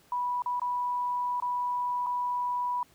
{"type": "tone with dropouts", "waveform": "sine", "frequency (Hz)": 982, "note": "B5", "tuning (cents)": -10, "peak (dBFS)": -27, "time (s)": [0.12, 2.83], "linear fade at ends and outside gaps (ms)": 2, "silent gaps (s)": [[0.421, 0.46], [0.597, 0.617], [1.401, 1.423], [2.063, 2.067]], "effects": ["pink hiss -61 dBFS RMS until 2.94 s", "high-pass 60 Hz 12 dB/octave"]}